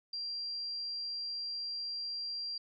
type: tone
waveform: sine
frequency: 4744 Hz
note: D8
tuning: 17 cents sharp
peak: -36 dBFS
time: 0.13-2.58 s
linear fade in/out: 5 ms
effects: none